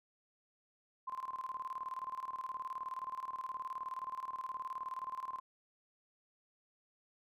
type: tone with tremolo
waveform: sine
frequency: 1043 Hz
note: C6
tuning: 6 cents flat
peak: -37 dBFS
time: 1.07-5.4 s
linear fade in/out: 10 ms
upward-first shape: square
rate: 19 Hz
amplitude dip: 75%
effects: none